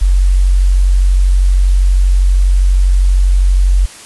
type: tone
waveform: sine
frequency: 46.25 Hz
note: F#1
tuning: in tune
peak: -6 dBFS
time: 0.01-3.86 s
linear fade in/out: 10 ms
effects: white hiss -34 dBFS RMS until 4.05 s + resampled to 24000 Hz